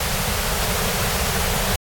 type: band-stop noise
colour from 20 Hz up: pink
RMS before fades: -22 dBFS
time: 0-1.76 s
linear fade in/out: 5 ms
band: 220 to 390 Hz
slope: 96 dB/octave
effects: AAC 64 kbps